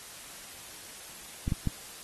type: clicks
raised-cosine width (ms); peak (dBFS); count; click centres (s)
5; -15; 3; 1.479 / 1.522 / 1.673
effects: white hiss -46 dBFS RMS until 2.03 s + AAC 32 kbps